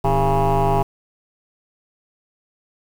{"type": "tone with frequency modulation", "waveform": "sine", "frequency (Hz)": 400.6, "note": "G4", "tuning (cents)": 38, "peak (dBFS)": -12, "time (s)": [0.04, 0.83], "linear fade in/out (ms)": 10, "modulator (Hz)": 142, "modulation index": 4, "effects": ["tanh soft clip ceiling -13 dBFS", "7-bit"]}